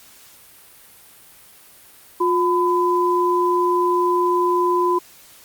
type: tone pair together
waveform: sine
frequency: 355.7 / 1006.1 Hz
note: F4 / B5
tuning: +32 / +32 cents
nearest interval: octave + tritone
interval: 1800 cents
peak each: -18 dBFS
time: 2.2-4.99 s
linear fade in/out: 10 ms
effects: white hiss -47 dBFS RMS until 5.44 s + Opus 48 kbps